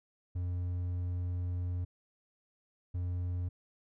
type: tone pair in turn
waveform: triangle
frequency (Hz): 89 / 89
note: F2 / F2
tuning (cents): +33 / +33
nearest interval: unison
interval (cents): 0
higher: neither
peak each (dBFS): -30 / -30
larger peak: neither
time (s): 0.35-1.85 / 2.94-3.49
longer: first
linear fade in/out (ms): 10
effects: none